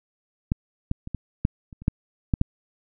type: clicks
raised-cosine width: 5 ms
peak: -9 / -11 / -22 / -16 / -7 / -29 / -28 / -7 / -8 / -6 dBFS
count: 10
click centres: 0.519 / 0.914 / 1.074 / 1.147 / 1.451 / 1.728 / 1.82 / 1.881 / 2.338 / 2.414 s
effects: none